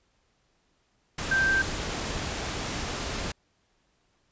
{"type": "tone in noise", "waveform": "sine", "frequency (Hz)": 1568, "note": "G6", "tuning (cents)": 0, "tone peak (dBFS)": -21, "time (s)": [1.31, 1.62], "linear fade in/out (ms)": 5, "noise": "pink", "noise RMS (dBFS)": -32, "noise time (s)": [1.18, 3.32], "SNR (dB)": 8, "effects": ["pink hiss -70 dBFS RMS until 4.31 s", "resampled to 16000 Hz"]}